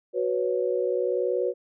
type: chord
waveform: sine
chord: F# suspended fourth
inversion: none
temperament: equal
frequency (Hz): 370 / 493.9 / 554.4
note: F#4 / B4 / C#5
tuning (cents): 0 / 0 / 0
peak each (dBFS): -27 / -26 / -29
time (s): 0.13-1.54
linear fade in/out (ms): 50
effects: none